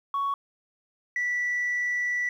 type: tone pair in turn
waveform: sine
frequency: 1115 / 1960.6 Hz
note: C#6 / B6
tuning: +10 / -13 cents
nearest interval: minor seventh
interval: 977 cents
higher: second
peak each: -23 dBFS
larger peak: neither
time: 0.14-0.34 / 1.16-2.29 s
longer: second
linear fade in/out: 2 ms
effects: tanh soft clip ceiling -22 dBFS + 10-bit